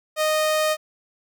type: tone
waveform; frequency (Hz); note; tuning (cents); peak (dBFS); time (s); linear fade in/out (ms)
sawtooth; 619; D#5; -9; -15; 0.16-0.77; 50
effects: none